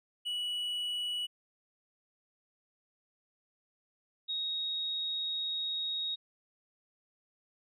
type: tone pair in turn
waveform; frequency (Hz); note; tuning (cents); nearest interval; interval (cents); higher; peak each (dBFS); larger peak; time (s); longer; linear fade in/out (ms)
triangle / sine; 2939 / 3764; F#7 / A#7; -12 / +16; major third; 428; second; -31 / -32; first; 0.25-1.27 / 4.28-6.16; second; 20
effects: none